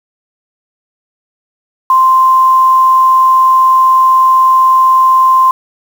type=tone with quantisation; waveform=sine; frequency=1044 Hz; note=C6; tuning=4 cents flat; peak=-4 dBFS; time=1.9-5.51 s; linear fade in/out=2 ms; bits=5; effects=none